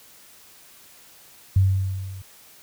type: tone with level ramp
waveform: sine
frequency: 95.6 Hz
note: G2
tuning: 43 cents flat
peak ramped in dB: -12 to -35 dBFS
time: 1.56-2.22 s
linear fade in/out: 5 ms
effects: white hiss -50 dBFS RMS until 2.62 s